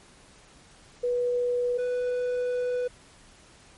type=tone pair in turn; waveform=sine / triangle; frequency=489 / 494.7 Hz; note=B4 / B4; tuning=-17 / +3 cents; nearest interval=unison; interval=20 cents; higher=second; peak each=-23 dBFS; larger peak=neither; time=1.03-1.78 / 1.78-2.88 s; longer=second; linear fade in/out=10 ms; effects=pink hiss -54 dBFS RMS until 3.77 s + MP3 48 kbps